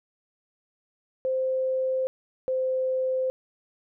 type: tone pair in turn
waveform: sine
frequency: 521 / 518.4 Hz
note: C5 / C5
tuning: -7 / -16 cents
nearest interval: unison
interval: 9 cents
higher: first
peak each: -23 dBFS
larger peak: neither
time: 1.25-2.07 / 2.48-3.3 s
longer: neither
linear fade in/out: 0 ms
effects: none